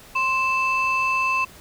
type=tone pair together; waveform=sine; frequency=1047.3 / 2639 Hz; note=C6 / E7; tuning=+1 / +1 cents; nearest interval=octave + major third; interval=1600 cents; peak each=-20 dBFS; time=0.15-1.45 s; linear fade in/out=10 ms; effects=tanh soft clip ceiling -15 dBFS + pink hiss -46 dBFS RMS until 1.6 s